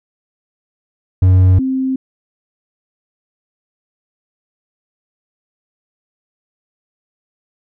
triangle / sine tone pair in turn, 92.7 / 262.7 Hz, F#2 / C4, +4 / +7 cents, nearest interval octave + tritone, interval 1803 cents, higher second, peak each -4 / -14 dBFS, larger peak first, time 1.22-1.59 / 1.59-1.96 s, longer neither, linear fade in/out 5 ms, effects none

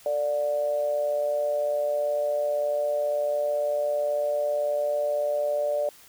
sine tone with amplitude modulation, 587.3 Hz, D5, in tune, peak -20 dBFS, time 0.06-5.89 s, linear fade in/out 2 ms, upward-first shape sine, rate 138 Hz, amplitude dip 60%, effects white hiss -52 dBFS RMS until 6.08 s

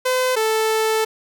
sawtooth tone pair in turn, 510 / 439.8 Hz, C5 / A4, -44 / -1 cents, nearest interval minor third, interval 257 cents, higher first, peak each -13 dBFS, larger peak neither, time 0.05-0.36 / 0.36-1.05 s, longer second, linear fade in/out 10 ms, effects none

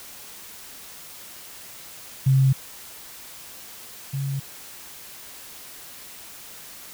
sine tone pair in turn, 133.5 / 137.57 Hz, C3 / C#3, +35 / -13 cents, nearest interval minor second, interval 52 cents, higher second, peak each -14 / -24 dBFS, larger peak first, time 2.26-2.53 / 4.13-4.4 s, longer neither, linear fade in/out 10 ms, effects white hiss -42 dBFS RMS until 6.93 s

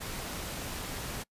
pink noise, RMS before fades -38 dBFS, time 0-1.24 s, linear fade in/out 20 ms, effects noise-tail reverb RT60 0.1 s tail -25 dB re dry + resampled to 32000 Hz

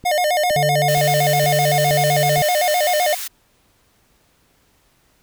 click train, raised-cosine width 3 ms, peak -22 dBFS, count 6, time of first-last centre 0.04-2.376 s, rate 2.14 Hz
square tone with vibrato, 659.3 Hz, E5, in tune, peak -16 dBFS, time 0.05-3.15 s, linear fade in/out 10 ms, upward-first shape square, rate 7.8 Hz, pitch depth 150 cents each way
harmonic tone, 146.83 Hz, D3, in tune, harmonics 1 / 3 / 5, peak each -20 / -29 / -42 dBFS, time 0.56-2.42 s, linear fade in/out 2 ms
white high-pass noise, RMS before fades -28 dBFS, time 0.88-3.28 s, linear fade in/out 10 ms, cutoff 1500 Hz, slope 12 dB/octave
effects pink hiss -59 dBFS RMS until 5.22 s

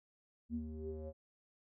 square tone with low-pass filter sweep, 77.78 Hz, D#2, in tune, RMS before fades -43 dBFS, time 0.49-1.13 s, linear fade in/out 50 ms, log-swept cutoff 220 to 570 Hz, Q 9.2, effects none

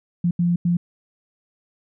sine tone bursts at uneven times, 173.6 Hz, F3, 10 cents flat, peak -16 dBFS, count 3, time 0.24-0.31 / 0.39-0.56 / 0.65-0.77 s, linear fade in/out 5 ms, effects none

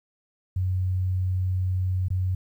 sine tone with dropouts, 92.5 Hz, F#2, in tune, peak -22 dBFS, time 0.56-2.35 s, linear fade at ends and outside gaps 5 ms, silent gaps 2.084-2.103 s, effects 10-bit

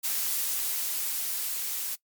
blue noise with level ramp, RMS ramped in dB -28 to -32 dBFS, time 0.03-1.96 s, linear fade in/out 20 ms, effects noise-tail reverb RT60 0.1 s tail -21 dB re dry + MP3 96 kbps

